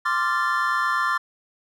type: chord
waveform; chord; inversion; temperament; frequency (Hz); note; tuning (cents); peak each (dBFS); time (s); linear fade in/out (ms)
triangle; D minor seventh; third; equal with one note detuned; 1046.5 / 1174.7 / 1380.9 / 1760; C6 / D6 / F6 / A6; 0 / 0 / -20 / 0; -24; 0.05-1.18; 10
effects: none